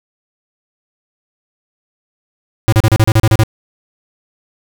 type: tone bursts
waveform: square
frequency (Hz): 110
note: A2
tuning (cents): 0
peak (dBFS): -7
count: 10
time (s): 2.68-3.435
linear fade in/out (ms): 0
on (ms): 44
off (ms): 35
effects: none